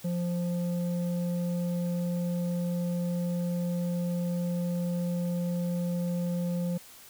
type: tone with low-pass filter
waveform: square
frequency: 174.61 Hz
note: F3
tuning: in tune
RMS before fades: -30 dBFS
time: 0.04-6.78 s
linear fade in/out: 10 ms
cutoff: 400 Hz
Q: 4
effects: white hiss -51 dBFS RMS until 7.09 s